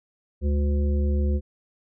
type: harmonic tone with a mistuned harmonic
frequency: 72.6 Hz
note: D2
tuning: 19 cents flat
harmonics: 1 / 3 / 5 / 7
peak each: -20 / -30 / -34 / -37 dBFS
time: 0.41-1.41 s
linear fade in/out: 50 ms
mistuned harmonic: 3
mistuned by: -66 cents
effects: none